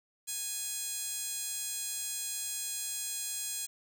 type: tone with high-pass filter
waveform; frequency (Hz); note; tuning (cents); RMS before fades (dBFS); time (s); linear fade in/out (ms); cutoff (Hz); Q
15% pulse; 830.6; G#5; 0; -37; 0.27-3.67; 20; 6100; 1.9
effects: 9-bit